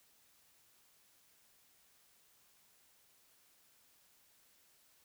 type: silence
effects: white hiss -69 dBFS RMS until 5.04 s